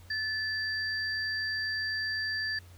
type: tone pair together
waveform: sine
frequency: 1744 / 4692 Hz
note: A6 / D8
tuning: -16 / -2 cents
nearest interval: octave + perfect fourth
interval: 1714 cents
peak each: -31 / -35 dBFS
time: 0.1-2.59 s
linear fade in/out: 5 ms
effects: added 89 Hz sine -50 dBFS peak until 2.77 s + pink hiss -59 dBFS RMS until 2.77 s